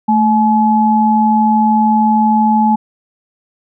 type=tone pair together; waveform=sine; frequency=220 / 853 Hz; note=A3 / G#5; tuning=0 / +46 cents; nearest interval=octave + major seventh; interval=2346 cents; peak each=-11 dBFS; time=0.08-2.76 s; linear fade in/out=10 ms; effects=none